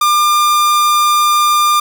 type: tone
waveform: 45% pulse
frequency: 1199 Hz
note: D6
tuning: 36 cents sharp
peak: -9 dBFS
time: 0.01-1.8 s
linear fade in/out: 5 ms
effects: 8-bit